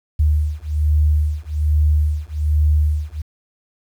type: beating tone pair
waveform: sine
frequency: 75 / 76.2 Hz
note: D2 / D#2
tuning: +37 / -36 cents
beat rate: 1.2 Hz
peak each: -17 dBFS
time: 0.19-3.22 s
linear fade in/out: 10 ms
effects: 8-bit